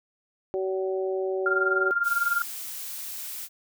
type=harmonic tone; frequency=189.5 Hz; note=F#3; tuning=42 cents sharp; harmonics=2 / 3 / 4; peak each=-26 / -32 / -38 dBFS; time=0.54-1.91 s; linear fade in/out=0 ms
type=tone with tremolo; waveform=sine; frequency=1396.9 Hz; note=F6; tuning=in tune; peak=-19 dBFS; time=1.46-2.42 s; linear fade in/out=2 ms; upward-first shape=sine; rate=20 Hz; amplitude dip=75%
type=noise; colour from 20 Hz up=blue; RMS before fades=-36 dBFS; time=2.03-3.49 s; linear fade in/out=50 ms
effects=none